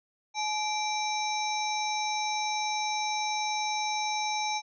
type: harmonic tone with a mistuned harmonic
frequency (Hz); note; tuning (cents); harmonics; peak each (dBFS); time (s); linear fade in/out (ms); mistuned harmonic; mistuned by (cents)
780; G5; -9; 1 / 3 / 5 / 7 / 8; -30 / -35 / -37 / -38 / -39; 0.34-4.62; 50; 1; +150
effects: none